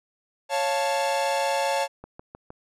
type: chord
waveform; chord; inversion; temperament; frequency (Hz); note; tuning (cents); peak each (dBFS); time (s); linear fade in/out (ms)
45% pulse; Db augmented; none; equal; 554.4 / 698.5 / 880; Db5 / F5 / A5; 0 / 0 / 0; -26 / -30 / -26; 0.49-1.88; 50
type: click train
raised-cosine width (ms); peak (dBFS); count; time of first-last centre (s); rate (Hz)
1; -26; 4; 2.04-2.504; 6.46
effects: low-pass 10000 Hz 12 dB/octave